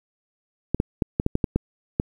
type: clicks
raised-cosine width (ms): 3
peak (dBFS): -7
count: 9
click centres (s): 0.746 / 0.801 / 1.022 / 1.199 / 1.264 / 1.354 / 1.442 / 1.56 / 1.999
effects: 8-bit